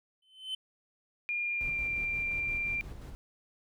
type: tone with exponential growth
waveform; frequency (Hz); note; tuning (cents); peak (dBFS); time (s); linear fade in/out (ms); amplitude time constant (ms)
triangle; 3060; G7; -42; -29; 0.22-0.55; 5; 70
type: tone with pitch glide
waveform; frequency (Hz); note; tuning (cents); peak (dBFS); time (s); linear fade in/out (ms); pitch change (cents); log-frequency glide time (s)
sine; 2413 to 2373; D7 to D7; +46 to +17; -30; 1.29-2.81; 0; -29; 1.41-1.81
type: noise with tremolo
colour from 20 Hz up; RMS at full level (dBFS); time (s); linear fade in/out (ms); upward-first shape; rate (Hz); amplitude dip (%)
brown; -42; 1.61-3.15; 0; square; 5.7; 35
effects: none